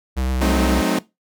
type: tone with vibrato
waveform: square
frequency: 64.4 Hz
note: C2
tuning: 27 cents flat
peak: -20 dBFS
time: 0.16-0.82 s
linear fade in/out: 20 ms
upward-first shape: triangle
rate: 8.3 Hz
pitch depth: 29 cents each way
type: chord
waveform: sawtooth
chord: F# diminished seventh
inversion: none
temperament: equal with one note detuned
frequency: 185 / 216.2 / 261.6 / 311.1 Hz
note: F#3 / A3 / C4 / Eb4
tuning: 0 / -30 / 0 / 0 cents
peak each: -19 dBFS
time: 0.41-0.99 s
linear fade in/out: 5 ms
effects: noise-tail reverb RT60 0.2 s tail -19 dB re dry